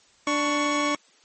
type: tone pair together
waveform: 25% pulse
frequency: 293.9 / 1115 Hz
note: D4 / C#6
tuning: +1 / +10 cents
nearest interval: octave + major seventh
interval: 2309 cents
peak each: -21 dBFS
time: 0.27-0.95 s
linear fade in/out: 2 ms
effects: white hiss -58 dBFS RMS until 1.24 s + MP3 32 kbps